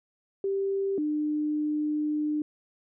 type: tone pair in turn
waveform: sine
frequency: 392 / 301.1 Hz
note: G4 / D4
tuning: 0 / +43 cents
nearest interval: perfect fourth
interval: 457 cents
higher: first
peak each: -25 dBFS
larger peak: neither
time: 0.44-0.98 / 0.98-2.42 s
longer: second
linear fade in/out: 2 ms
effects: none